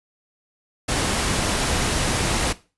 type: noise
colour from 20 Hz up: pink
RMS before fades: -22 dBFS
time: 0.88-2.53 s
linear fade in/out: 10 ms
effects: noise-tail reverb RT60 0.3 s tail -17 dB re dry + resampled to 24000 Hz